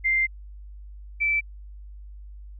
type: tone pair in turn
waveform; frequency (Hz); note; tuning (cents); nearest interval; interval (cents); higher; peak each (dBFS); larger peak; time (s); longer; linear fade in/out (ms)
sine; 2093 / 2323; C7 / D7; 0 / -20; major second; 180; second; -19 / -20; first; 0.04-0.27 / 1.2-1.41; first; 20
effects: added 50 Hz sine -39 dBFS peak until 2.59 s